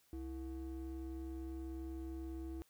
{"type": "ring-modulated tone", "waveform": "triangle", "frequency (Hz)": 197.3, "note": "G3", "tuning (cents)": 11, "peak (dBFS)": -37, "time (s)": [0.13, 2.62], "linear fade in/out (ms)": 0, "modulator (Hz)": 131, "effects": ["white hiss -72 dBFS RMS until 2.69 s"]}